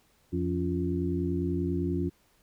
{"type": "harmonic tone with a mistuned harmonic", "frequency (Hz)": 87.31, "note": "F2", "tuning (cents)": 0, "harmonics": [1, 2, 3, 4], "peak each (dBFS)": [-32, -32, -32, -32], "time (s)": [0.32, 2.1], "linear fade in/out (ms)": 20, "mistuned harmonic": 3, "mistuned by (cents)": 110, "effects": ["pink hiss -66 dBFS RMS until 2.42 s"]}